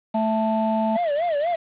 harmonic tone, 220 Hz, A3, in tune, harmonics 1 / 3 / 4, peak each -22 / -24 / -25 dBFS, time 0.14-0.97 s, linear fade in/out 10 ms
triangle tone with vibrato, 634 Hz, D#5, 32 cents sharp, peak -18 dBFS, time 0.95-1.56 s, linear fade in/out 10 ms, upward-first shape sine, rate 4.1 Hz, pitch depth 190 cents each way
effects resampled to 8000 Hz + 7-bit

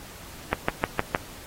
click train, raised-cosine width 0.5 ms, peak -6 dBFS, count 5, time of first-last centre 0.53-1.148 s, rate 6.47 Hz, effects pink hiss -44 dBFS RMS until 1.46 s + AAC 48 kbps

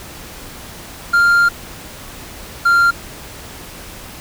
triangle tone pair in turn, 1396.9 / 1388.9 Hz, F6 / F6, 0 / -10 cents, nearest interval unison, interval 10 cents, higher first, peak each -7 dBFS, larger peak neither, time 1.13-1.49 / 2.65-2.91 s, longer first, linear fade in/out 10 ms, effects pink hiss -34 dBFS RMS until 4.2 s

